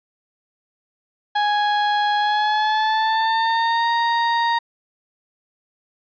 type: tone with pitch glide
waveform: 35% pulse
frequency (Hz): 830.6 to 932.3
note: G#5 to A#5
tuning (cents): 0 to 0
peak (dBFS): -15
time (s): 1.35-4.59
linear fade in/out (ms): 10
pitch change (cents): +200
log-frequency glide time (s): 2.18-3.89
effects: resampled to 11025 Hz